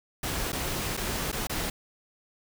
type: noise with dropouts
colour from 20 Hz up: pink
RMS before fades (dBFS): -31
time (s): 0.23-1.7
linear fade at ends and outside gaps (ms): 5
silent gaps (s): 0.521-0.528 / 0.969-0.973 / 1.318-1.326 / 1.471-1.495
effects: none